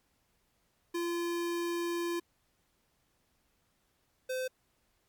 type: tone pair in turn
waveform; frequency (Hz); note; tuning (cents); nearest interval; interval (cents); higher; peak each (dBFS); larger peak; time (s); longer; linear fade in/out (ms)
square; 343.3 / 514.4; F4 / C5; -30 / -30; perfect fifth; 700; second; -32 / -33; first; 0.94-2.2 / 4.29-4.48; first; 10
effects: pink hiss -74 dBFS RMS until 5.08 s + MP3 96 kbps